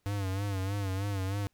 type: tone with vibrato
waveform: square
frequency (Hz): 98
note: G2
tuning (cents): 0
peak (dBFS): -31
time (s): 0.06-1.47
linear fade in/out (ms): 0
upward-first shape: sine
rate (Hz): 3.2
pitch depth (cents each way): 73
effects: pink hiss -75 dBFS RMS until 1.53 s